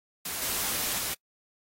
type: noise with level steps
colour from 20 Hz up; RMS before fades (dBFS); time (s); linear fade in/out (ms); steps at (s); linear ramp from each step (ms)
white; -34 / -30 / -32; 0.25-1.14; 5; 0.42 / 0.98; 2
effects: noise-tail reverb RT60 0.1 s tail -26 dB re dry + AAC 48 kbps